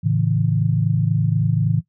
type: chord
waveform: sine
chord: A major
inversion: none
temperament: equal with one note detuned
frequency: 110 / 138.59 / 162.45 Hz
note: A2 / C#3 / E3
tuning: 0 / 0 / -25 cents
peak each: -20 dBFS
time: 0.03-1.81 s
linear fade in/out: 20 ms
effects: noise-tail reverb RT60 0.1 s tail -17 dB re dry